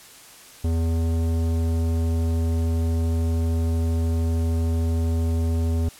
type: tone with low-pass filter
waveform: square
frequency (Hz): 82.41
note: E2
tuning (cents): 0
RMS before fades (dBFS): -22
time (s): 0.64-5.89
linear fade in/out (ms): 5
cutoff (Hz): 500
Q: 0.69
effects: white hiss -46 dBFS RMS until 5.99 s + low-pass 12000 Hz 12 dB/octave